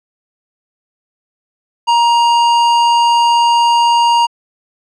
sine tone with tanh clipping, 941 Hz, A#5, 16 cents sharp, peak -10 dBFS, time 1.87-4.27 s, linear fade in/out 20 ms, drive 16 dB, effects low-pass 8000 Hz 12 dB/octave

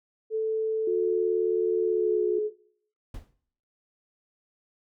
sine tone with pitch glide, 440 to 424.8 Hz, A4 to G#4, 0 to +39 cents, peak -24 dBFS, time 0.3-2.51 s, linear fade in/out 50 ms, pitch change -61 cents, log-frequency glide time 1.84-2.27 s
sine tone, 361.3 Hz, F#4, 41 cents flat, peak -26 dBFS, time 0.87-2.39 s, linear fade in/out 5 ms
brown noise with exponential decay, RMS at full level -34 dBFS, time 3.14-3.34 s, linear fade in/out 5 ms, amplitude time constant 42 ms
effects noise-tail reverb RT60 0.6 s tail -18 dB re dry

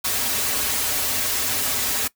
white noise with comb filter, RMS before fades -23 dBFS, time 0.04-2.08 s, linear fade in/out 10 ms, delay 5.8 ms, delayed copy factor -1, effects noise-tail reverb RT60 0.1 s tail -20 dB re dry

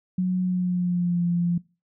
sine tone with pitch glide, 183.2 to 173.22 Hz, F#3 to F3, -17 to -14 cents, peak -20 dBFS, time 0.18-1.58 s, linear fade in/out 5 ms, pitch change -97 cents, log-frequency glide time 0.43-1.24 s, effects noise-tail reverb RT60 0.3 s tail -22 dB re dry

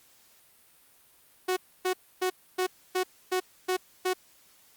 sawtooth tone bursts, 369.1 Hz, F#4, 4 cents flat, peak -21 dBFS, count 8, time 1.48-4.136 s, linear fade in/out 10 ms, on 87 ms, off 280 ms, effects white hiss -60 dBFS RMS until 4.76 s + Opus 48 kbps

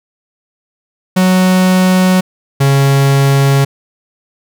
45% pulse tone pair in turn, 185 / 138.11 Hz, F#3 / C#3, 0 / -6 cents, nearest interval perfect fourth, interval 506 cents, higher first, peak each -7 dBFS, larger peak neither, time 1.16-2.21 / 2.6-3.65 s, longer neither, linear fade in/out 10 ms, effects none

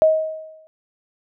sine tone with exponential decay, 631 Hz, D#5, 24 cents sharp, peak -8 dBFS, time 0.02-0.67 s, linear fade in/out 0 ms, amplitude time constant 140 ms, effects none

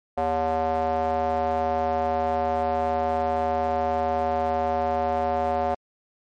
square tone with band-pass filter, 80.2 Hz, E2, 47 cents flat, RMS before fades -24 dBFS, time 0.17-5.75 s, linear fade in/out 10 ms, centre 690 Hz, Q 4.1, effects MP3 48 kbps

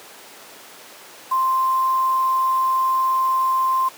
sine tone with quantisation, 1046.5 Hz, C6, in tune, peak -16 dBFS, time 1.31-3.89 s, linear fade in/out 10 ms, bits 6, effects pink hiss -41 dBFS RMS until 3.97 s + high-pass 400 Hz 12 dB/octave

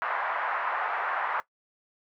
pink band-pass noise, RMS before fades -30 dBFS, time 0.02-1.4 s, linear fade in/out 0 ms, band 780 to 1700 Hz, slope 24 dB/octave, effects noise-tail reverb RT60 0.1 s tail -17 dB re dry

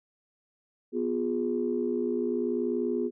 sine chord, F diminished, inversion second, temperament equal with one note detuned, 246.9 / 354.7 / 415.3 Hz, Cb4 / F4 / Ab4, 0 / +27 / 0 cents, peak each -30 dBFS, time 0.92-3.11 s, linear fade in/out 50 ms, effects tanh soft clip ceiling -16 dBFS

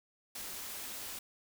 white band-stop noise, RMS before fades -43 dBFS, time 0.35-1.19 s, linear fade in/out 5 ms, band 110 to 170 Hz, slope 96 dB/octave, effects none

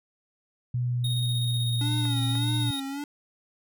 sine tone with pitch glide, 123.1 to 117.54 Hz, B2 to A#2, -5 to +15 cents, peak -24 dBFS, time 0.74-2.71 s, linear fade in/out 5 ms, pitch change -80 cents, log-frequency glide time 0.86-1.78 s
square tone with tremolo, 3729 Hz, A#7, in tune, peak -30 dBFS, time 1.04-2.8 s, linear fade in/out 5 ms, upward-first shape square, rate 16 Hz, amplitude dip 25%
square tone with vibrato, 285.8 Hz, D4, 47 cents flat, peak -32 dBFS, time 1.81-3.04 s, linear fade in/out 2 ms, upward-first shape sine, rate 1.7 Hz, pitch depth 89 cents each way
clicks, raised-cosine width 0.5 ms, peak -27 dBFS, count 2, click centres 2.054 / 2.354 s
effects none

